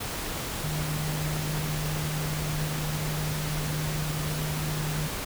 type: tone in noise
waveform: sine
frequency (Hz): 152.5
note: D#3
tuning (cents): -34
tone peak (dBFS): -29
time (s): 0.63-5.08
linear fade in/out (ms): 10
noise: pink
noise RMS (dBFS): -33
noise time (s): 0-5.25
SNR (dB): +1
effects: none